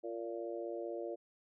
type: harmonic tone with a mistuned harmonic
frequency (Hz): 115.6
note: A#2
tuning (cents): -14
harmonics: 3 / 4 / 5 / 6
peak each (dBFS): -42 / -44 / -43 / -50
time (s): 0.03-1.16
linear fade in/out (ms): 20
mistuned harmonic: 6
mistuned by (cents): -15
effects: none